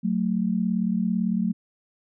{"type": "tone pair together", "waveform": "sine", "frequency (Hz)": [185, 222.9], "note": ["F#3", "A3"], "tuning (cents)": [0, 23], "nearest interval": "minor third", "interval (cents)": 323, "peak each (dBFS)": -24, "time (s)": [0.03, 1.53], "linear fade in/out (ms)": 20, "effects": []}